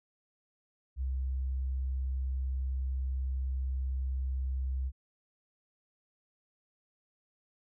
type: tone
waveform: sine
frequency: 65.41 Hz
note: C2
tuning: in tune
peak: -30 dBFS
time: 0.96-4.92 s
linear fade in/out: 50 ms
effects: none